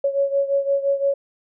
sine beating tone pair, 554.4 / 560.2 Hz, C#5 / C#5, 0 / +18 cents, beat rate 5.8 Hz, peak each -19 / -23 dBFS, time 0.04-1.14 s, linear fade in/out 5 ms, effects none

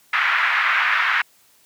white band-pass noise, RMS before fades -19 dBFS, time 0.13-1.22 s, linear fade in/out 5 ms, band 1200 to 2100 Hz, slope 24 dB/octave, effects white hiss -56 dBFS RMS until 1.65 s + high-pass 60 Hz 12 dB/octave

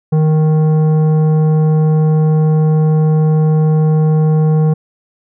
triangle tone with tanh clipping, 155.56 Hz, D#3, in tune, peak -10 dBFS, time 0.12-4.74 s, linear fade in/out 10 ms, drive 15 dB, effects none

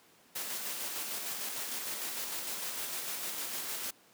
white noise with tremolo, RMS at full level -37 dBFS, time 0.35-3.91 s, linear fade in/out 10 ms, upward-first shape square, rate 6.6 Hz, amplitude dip 25%, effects pink hiss -62 dBFS RMS until 4.13 s + high-pass 200 Hz 12 dB/octave

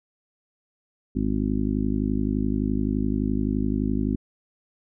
harmonic tone, 51.7 Hz, G#1, 7 cents flat, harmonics 1 / 2 / 3 / 4 / 5 / 6 / 7, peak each -29 / -31 / -34 / -27 / -26 / -33 / -35 dBFS, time 1.15-4.16 s, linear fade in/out 10 ms, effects none

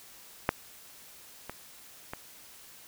clicks, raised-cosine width 0.5 ms, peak -8 / -22 / -21 dBFS, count 3, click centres 0.491 / 1.496 / 2.135 s, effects white hiss -52 dBFS RMS until 2.87 s

